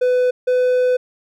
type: tone pair in turn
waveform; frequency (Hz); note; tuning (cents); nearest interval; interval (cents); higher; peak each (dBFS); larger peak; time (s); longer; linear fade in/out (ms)
triangle; 500 / 502; B4 / B4; +21 / +28; unison; 7; second; -11; neither; 0.01-0.31 / 0.47-0.97; second; 10
effects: none